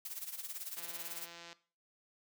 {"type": "noise with tremolo", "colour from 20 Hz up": "blue", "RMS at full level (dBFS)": -41, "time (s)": [0.05, 1.26], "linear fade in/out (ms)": 2, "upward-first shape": "sine", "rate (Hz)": 18, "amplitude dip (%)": 75}
{"type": "click train", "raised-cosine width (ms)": 0.2, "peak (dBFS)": -33, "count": 130, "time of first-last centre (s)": [0.77, 1.529], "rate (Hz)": 170}
{"effects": ["noise-tail reverb RT60 0.4 s tail -17 dB re dry", "high-pass 200 Hz 12 dB/octave"]}